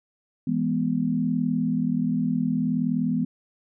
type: chord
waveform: sine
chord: E major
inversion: none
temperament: equal with one note detuned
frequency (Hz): 166.44 / 207.7 / 246.9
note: E3 / G#3 / B3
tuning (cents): +17 / 0 / 0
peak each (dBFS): -27 / -27 / -24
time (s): 0.47-3.25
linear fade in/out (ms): 5
effects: none